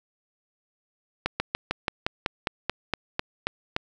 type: slowing click train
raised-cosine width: 0.3 ms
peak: -8 dBFS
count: 13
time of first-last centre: 1.26-3.764 s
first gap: 140 ms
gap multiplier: 1.07
effects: none